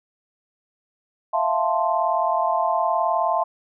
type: chord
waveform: sine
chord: F major seventh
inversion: third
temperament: equal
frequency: 659.3 / 698.5 / 880 / 1046.5 Hz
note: E5 / F5 / A5 / C6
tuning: 0 / 0 / 0 / 0 cents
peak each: -24 dBFS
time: 1.33-3.44 s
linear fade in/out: 10 ms
effects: none